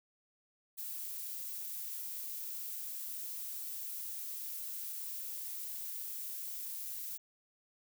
violet noise, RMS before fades -42 dBFS, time 0.77-7.18 s, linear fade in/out 20 ms, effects none

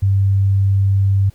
sine tone, 98 Hz, G2, in tune, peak -11 dBFS, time 0.02-1.3 s, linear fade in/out 10 ms, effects pink hiss -54 dBFS RMS until 1.34 s

